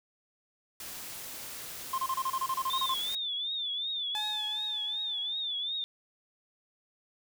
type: noise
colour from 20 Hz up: white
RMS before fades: -42 dBFS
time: 0.8-3.15 s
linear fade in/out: 2 ms
type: tone bursts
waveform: triangle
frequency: 1054 Hz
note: C6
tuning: 12 cents sharp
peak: -26 dBFS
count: 13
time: 1.93-2.942 s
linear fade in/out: 5 ms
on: 52 ms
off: 28 ms
type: tone with vibrato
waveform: sine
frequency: 3542 Hz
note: A7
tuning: 11 cents sharp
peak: -31 dBFS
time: 2.7-5.84 s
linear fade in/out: 0 ms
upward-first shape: triangle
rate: 2.7 Hz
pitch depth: 120 cents each way
type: tone with exponential decay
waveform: sawtooth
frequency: 849 Hz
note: G#5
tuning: 38 cents sharp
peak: -31 dBFS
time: 4.15-5.76 s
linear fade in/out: 0 ms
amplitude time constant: 350 ms
effects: none